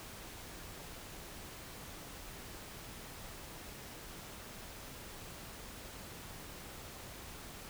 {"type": "silence", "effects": ["pink hiss -49 dBFS RMS until 7.69 s"]}